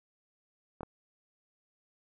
clicks, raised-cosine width 1 ms, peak -25 dBFS, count 2, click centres 0.808 / 0.832 s, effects none

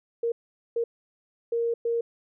sine tone bursts at uneven times, 466.2 Hz, A#4, in tune, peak -23 dBFS, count 4, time 0.23-0.32 / 0.76-0.84 / 1.52-1.74 / 1.85-2.01 s, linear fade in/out 5 ms, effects none

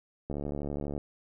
click train, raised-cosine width 2 ms, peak -22 dBFS, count 50, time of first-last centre 0.3-0.979 s, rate 72.2 Hz, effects none

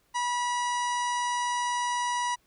harmonic tone with a mistuned harmonic, 974 Hz, B5, 24 cents flat, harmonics 1 / 2 / 3 / 4 / 5 / 6 / 7 / 8 / 9 / 10, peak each -27 / -35 / -40 / -43 / -46 / -40 / -48 / -51 / -45 / -51 dBFS, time 0.14-2.36 s, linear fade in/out 20 ms, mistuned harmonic 3, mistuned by -24 cents, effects pink hiss -68 dBFS RMS until 2.46 s

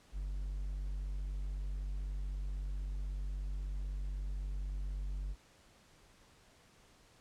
triangle tone, 48.09 Hz, G1, 32 cents flat, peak -34 dBFS, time 0.12-5.36 s, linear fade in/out 50 ms, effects pink hiss -64 dBFS RMS until 7.2 s + low-pass 9000 Hz 12 dB/octave

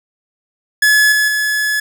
45% pulse tone with level steps, 1706 Hz, G#6, 46 cents sharp, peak -8 / -11 / -14 dBFS, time 0.82-1.8 s, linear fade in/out 5 ms, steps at 1.12 / 1.28 s, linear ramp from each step 2 ms, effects none

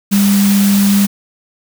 sine tone in noise, 200.1 Hz, G3, 36 cents sharp, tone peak -8 dBFS, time 0.11-1.07 s, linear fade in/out 20 ms, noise white, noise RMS -20 dBFS, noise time 0.11-1.07 s, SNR +9 dB, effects none

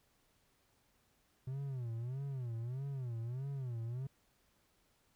triangle tone with vibrato, 126.3 Hz, B2, 39 cents sharp, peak -36 dBFS, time 1.47-4.07 s, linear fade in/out 5 ms, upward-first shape sine, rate 1.6 Hz, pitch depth 180 cents each way, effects pink hiss -74 dBFS RMS until 5.15 s

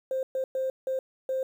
sine tone bursts at uneven times, 525 Hz, C5, 6 cents sharp, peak -25 dBFS, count 5, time 0.11-0.23 / 0.35-0.44 / 0.55-0.7 / 0.87-0.99 / 1.29-1.43 s, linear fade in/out 2 ms, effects tanh soft clip ceiling -21 dBFS + 9-bit

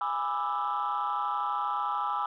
sine chord, E dominant seventh, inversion first, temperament just, 824.1 / 988.9 / 1186.7 / 1318.5 Hz, G#5 / B5 / D6 / E6, -14 / +2 / +18 / 0 cents, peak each -32 dBFS, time 0.01-2.26 s, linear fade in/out 2 ms, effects tanh soft clip ceiling -22 dBFS

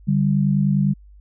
sine tone pair together, 146.6 / 196.6 Hz, D3 / G3, -3 / +5 cents, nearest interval perfect fourth, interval 508 cents, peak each -18 / -18 dBFS, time 0.07-0.94 s, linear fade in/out 20 ms, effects added 50 Hz sine -43 dBFS peak until 1.2 s

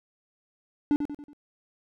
triangle tone with echo, 291.9 Hz, D4, 10 cents flat, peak -17 dBFS, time 0.91-0.96 s, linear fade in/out 0 ms, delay 93 ms, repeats 4, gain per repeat -7 dB, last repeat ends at 1.332 s, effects none

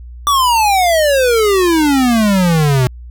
square exponential sweep, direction down, 1174.7 to 123.47 Hz, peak -10 dBFS, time 0.27-2.87 s, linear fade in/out 0 ms, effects added 60 Hz sine -29 dBFS peak until 3.1 s

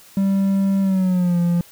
triangle tone with pitch glide, 195.2 to 172.9 Hz, G3 to F3, -7 to -17 cents, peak -13 dBFS, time 0.17-1.61 s, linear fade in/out 2 ms, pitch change -210 cents, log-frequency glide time 0.81-1.39 s, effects white hiss -47 dBFS RMS until 1.71 s

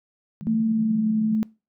pink band-pass noise, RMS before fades -34 dBFS, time 0.41-1.35 s, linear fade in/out 0 ms, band 160 to 210 Hz, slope 96 dB/octave
sine tone with pitch glide, 223.2 to 218 Hz, A3 to A3, +25 to -16 cents, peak -19 dBFS, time 0.47-1.43 s, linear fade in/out 0 ms, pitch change -41 cents, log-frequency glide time 0.65-1.03 s
effects noise-tail reverb RT60 0.3 s tail -24 dB re dry

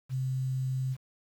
sine tone with quantisation, 130.6 Hz, C3, 3 cents flat, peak -28 dBFS, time 0.09-0.97 s, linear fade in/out 50 ms, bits 9, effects none

